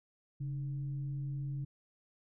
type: tone with frequency modulation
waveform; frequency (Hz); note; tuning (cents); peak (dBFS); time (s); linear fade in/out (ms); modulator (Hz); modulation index
sine; 138.59; C#3; 0; -35; 0.4-1.65; 10; 167; 0.26
effects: none